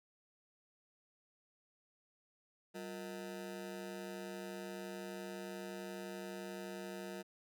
25% pulse ring-modulated tone, 274.4 Hz, C#4, 17 cents flat, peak -37 dBFS, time 2.74-7.23 s, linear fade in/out 20 ms, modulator 81.4 Hz, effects none

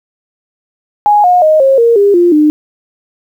sine tone with pitch steps, 830.6 / 718.9 / 622.2 / 538.6 / 466.2 / 403.5 / 349.2 / 302.3 Hz, G#5 / F5 / D#5 / C#5 / A#4 / G#4 / F4 / D#4, 0 / +50 / 0 / -50 / 0 / -50 / 0 / -50 cents, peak -4 dBFS, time 1.06-2.5 s, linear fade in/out 0 ms, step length 180 ms, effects 7-bit

